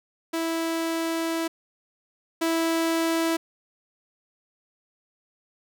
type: tone pair in turn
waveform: sawtooth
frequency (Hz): 328.7 / 328.7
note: E4 / E4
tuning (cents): -5 / -5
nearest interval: unison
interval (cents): 0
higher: neither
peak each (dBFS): -21 / -18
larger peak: second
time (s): 0.33-1.48 / 2.41-3.37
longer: first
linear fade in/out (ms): 10
effects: none